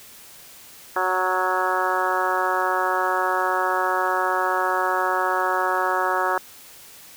harmonic tone with a mistuned harmonic, 185 Hz, F#3, in tune, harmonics 2 / 3 / 4 / 5 / 6 / 7 / 8 / 9, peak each -29 / -29 / -27 / -26 / -27 / -27 / -30 / -29 dBFS, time 0.96-6.38 s, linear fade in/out 2 ms, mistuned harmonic 8, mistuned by -25 cents, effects white hiss -45 dBFS RMS until 7.16 s

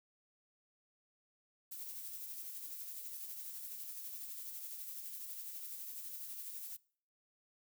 violet noise with tremolo, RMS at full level -45 dBFS, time 1.71-6.77 s, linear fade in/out 10 ms, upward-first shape sine, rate 12 Hz, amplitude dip 35%, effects noise-tail reverb RT60 0.5 s tail -23 dB re dry

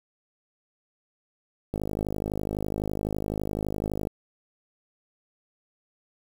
click train, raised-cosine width 2 ms, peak -16 dBFS, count 122, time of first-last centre 1.74-4.071 s, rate 51.9 Hz, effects 7-bit

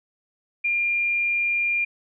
sine tone, 2400 Hz, D7, 37 cents sharp, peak -20 dBFS, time 0.64-1.85 s, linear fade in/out 10 ms, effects none

